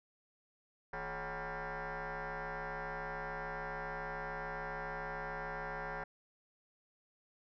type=tone with frequency modulation; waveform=sine; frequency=423.5 Hz; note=G#4; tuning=34 cents sharp; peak=-37 dBFS; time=0.93-6.04 s; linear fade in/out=5 ms; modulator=195 Hz; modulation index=7.3; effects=tanh soft clip ceiling -36 dBFS